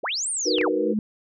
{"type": "linear two-way sweep", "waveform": "sine", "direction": "up then down", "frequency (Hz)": [207.7, 9220, 207.7], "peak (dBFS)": -24, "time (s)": [0.03, 0.7], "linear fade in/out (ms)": 10, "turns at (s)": 0.3}
{"type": "chord", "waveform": "sine", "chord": "B major seventh", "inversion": "first", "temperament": "just", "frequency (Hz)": [308.7, 370.4, 463, 493.9], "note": ["D#4", "F#4", "A#4", "B4"], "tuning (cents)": [-14, 2, -12, 0], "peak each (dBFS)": -26, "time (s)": [0.45, 0.94], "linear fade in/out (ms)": 20}
{"type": "tone with exponential growth", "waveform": "sine", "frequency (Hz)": 213.1, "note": "G#3", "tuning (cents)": 45, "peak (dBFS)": -19, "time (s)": [0.56, 0.99], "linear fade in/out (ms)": 2, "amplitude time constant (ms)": 92}
{"type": "clicks", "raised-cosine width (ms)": 0.3, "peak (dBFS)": -17, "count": 2, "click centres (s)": [0.584, 0.613]}
{"effects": []}